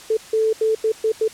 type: tone bursts at uneven times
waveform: sine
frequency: 440 Hz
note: A4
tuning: in tune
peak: -15 dBFS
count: 6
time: 0.1-0.17 / 0.33-0.53 / 0.61-0.75 / 0.84-0.92 / 1.04-1.12 / 1.21-1.28 s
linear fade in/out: 5 ms
effects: white hiss -41 dBFS RMS until 1.33 s + low-pass 9000 Hz 12 dB/octave